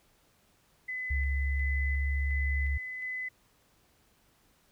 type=tone with tremolo; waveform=sine; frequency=2015 Hz; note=B6; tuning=34 cents sharp; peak=-33 dBFS; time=0.88-3.29 s; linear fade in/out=10 ms; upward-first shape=square; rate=1.4 Hz; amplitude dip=30%
type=tone with pitch glide; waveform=sine; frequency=69.3 to 70.19 Hz; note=C#2 to C#2; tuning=0 to +22 cents; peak=-27 dBFS; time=1.1-2.78 s; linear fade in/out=10 ms; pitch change=+22 cents; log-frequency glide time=1.37-2.09 s
effects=pink hiss -67 dBFS RMS until 4.71 s